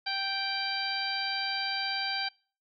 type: harmonic tone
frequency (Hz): 783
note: G5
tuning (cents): -2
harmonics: 1 / 2 / 3 / 4 / 5 / 6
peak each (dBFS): -36 / -36 / -38 / -39 / -39 / -34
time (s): 0.06-2.29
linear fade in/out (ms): 10
effects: noise-tail reverb RT60 0.4 s tail -25 dB re dry